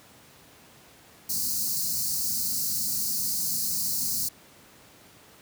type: band-stop noise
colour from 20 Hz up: white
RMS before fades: -28 dBFS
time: 1.29-4.29 s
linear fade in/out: 10 ms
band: 260 to 4200 Hz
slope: 96 dB/octave
effects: pink hiss -53 dBFS RMS until 5.41 s + high-pass 100 Hz 12 dB/octave